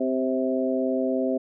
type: harmonic tone with a mistuned harmonic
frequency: 130 Hz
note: C3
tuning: 11 cents flat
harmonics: 2 / 3 / 4 / 5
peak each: -25 / -29 / -28 / -29 dBFS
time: 0-1.38 s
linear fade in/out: 10 ms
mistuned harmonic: 4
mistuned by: +23 cents
effects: none